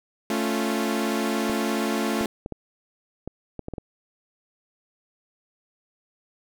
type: chord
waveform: sawtooth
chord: A augmented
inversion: none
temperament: equal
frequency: 220 / 277.2 / 349.2 Hz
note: A3 / C#4 / E#4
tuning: 0 / 0 / 0 cents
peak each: -22 / -25 / -25 dBFS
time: 0.3-2.26 s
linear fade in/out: 2 ms
type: clicks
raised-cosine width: 2 ms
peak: -19 dBFS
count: 9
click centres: 1.497 / 2.211 / 2.461 / 2.523 / 3.276 / 3.593 / 3.684 / 3.737 / 3.782 s
effects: none